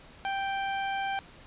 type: tone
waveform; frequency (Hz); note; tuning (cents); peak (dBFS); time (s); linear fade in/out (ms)
sawtooth; 784; G5; 0; -25; 0.25-1.19; 0
effects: pink hiss -52 dBFS RMS until 1.46 s + resampled to 8000 Hz